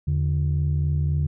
sine tone pair together, 81.66 / 145.5 Hz, E2 / D3, -16 / -16 cents, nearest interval minor seventh, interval 1000 cents, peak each -21 dBFS, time 0.07-1.27 s, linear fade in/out 10 ms, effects tanh soft clip ceiling -15 dBFS

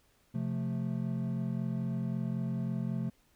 triangle chord, F major, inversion second, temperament equal, 130.81 / 174.61 / 220 Hz, C3 / F3 / A3, 0 / 0 / 0 cents, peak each -33 / -34 / -34 dBFS, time 0.34-3.1 s, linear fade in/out 10 ms, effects pink hiss -69 dBFS RMS until 3.35 s

